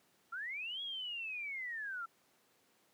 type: linear two-way sweep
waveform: sine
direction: up then down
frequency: 1322 to 3346 to 1322 Hz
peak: -39 dBFS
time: 0.32-2.06 s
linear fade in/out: 10 ms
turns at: 0.82 s
effects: pink hiss -71 dBFS RMS until 2.93 s + high-pass 200 Hz 12 dB/octave